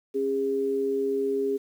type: tone pair together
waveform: sine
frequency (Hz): 272.1 / 407.7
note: C#4 / G#4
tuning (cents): -32 / -32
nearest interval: perfect fifth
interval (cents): 700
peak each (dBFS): -31 / -24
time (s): 0.14-1.58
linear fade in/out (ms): 20
effects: 9-bit